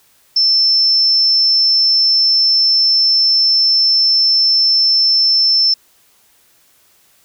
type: tone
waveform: sine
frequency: 5320 Hz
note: E8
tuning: 15 cents sharp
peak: -9 dBFS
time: 0.36-5.74 s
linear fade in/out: 5 ms
effects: white hiss -53 dBFS RMS until 7.24 s